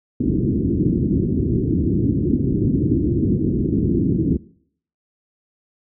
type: low-pass noise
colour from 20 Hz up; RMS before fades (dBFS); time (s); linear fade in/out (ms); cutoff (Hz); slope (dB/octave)
white; -18; 0.2-4.37; 5; 350; 48
effects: noise-tail reverb RT60 0.6 s tail -20 dB re dry + high-pass 60 Hz 12 dB/octave